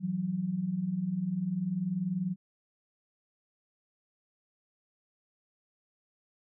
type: tone pair together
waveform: sine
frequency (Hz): 165.44 / 185.7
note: E3 / F#3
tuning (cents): +7 / +7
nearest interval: major second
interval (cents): 200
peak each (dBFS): -35 / -30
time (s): 0-2.36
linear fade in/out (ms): 50
effects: none